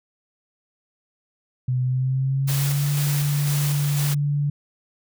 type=tone with pitch glide; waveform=sine; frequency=126.7 to 144.7 Hz; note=B2 to D3; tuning=+45 to -25 cents; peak=-19 dBFS; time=1.68-4.5 s; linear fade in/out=5 ms; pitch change=+230 cents; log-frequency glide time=1.83-2.9 s
type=noise with tremolo; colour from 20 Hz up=white; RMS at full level=-29 dBFS; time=2.47-4.15 s; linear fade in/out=20 ms; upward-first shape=square; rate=2 Hz; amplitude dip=30%
effects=none